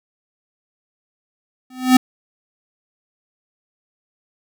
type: tone with exponential growth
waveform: square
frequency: 255.5 Hz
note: C4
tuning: 41 cents flat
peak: -5 dBFS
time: 1.7-1.97 s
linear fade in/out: 5 ms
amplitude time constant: 58 ms
effects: none